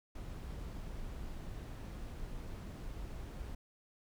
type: noise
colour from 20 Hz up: brown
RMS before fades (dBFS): -44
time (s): 0.15-3.55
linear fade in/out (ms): 5
effects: none